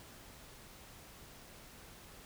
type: silence
effects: pink hiss -55 dBFS RMS until 2.25 s